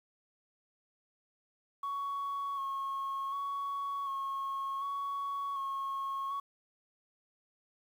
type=tone with vibrato; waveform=sine; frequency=1104 Hz; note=C#6; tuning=7 cents flat; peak=-32 dBFS; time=1.83-6.4 s; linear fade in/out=5 ms; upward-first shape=square; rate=0.67 Hz; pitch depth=21 cents each way; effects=tanh soft clip ceiling -31 dBFS + 10-bit